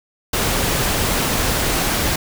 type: noise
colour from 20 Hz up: pink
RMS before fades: -19 dBFS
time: 0.33-2.16 s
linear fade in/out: 5 ms
effects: none